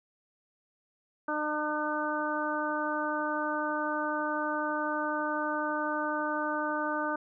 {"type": "harmonic tone", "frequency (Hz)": 302, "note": "D4", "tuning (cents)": 48, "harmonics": [1, 2, 3, 4, 5], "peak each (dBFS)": [-35, -35, -35, -35, -35], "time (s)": [1.28, 7.16], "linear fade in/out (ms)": 5, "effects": []}